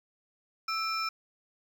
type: tone cluster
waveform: triangle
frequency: 1316 / 2391 / 5290 Hz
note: E6 / D7 / E8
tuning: -3 / +30 / +5 cents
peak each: -30 / -35 / -34 dBFS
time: 0.68-1.09 s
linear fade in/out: 5 ms
effects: 10-bit